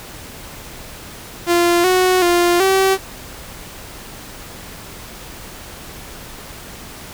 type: tone with pitch steps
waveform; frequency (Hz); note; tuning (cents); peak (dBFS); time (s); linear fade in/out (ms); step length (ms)
sawtooth; 346.1 / 368.7 / 349.1 / 383.9; F4 / F#4 / F4 / G4; -16 / -6 / -1 / -36; -8; 1.46-2.98; 50; 380
effects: pink hiss -35 dBFS RMS until 7.13 s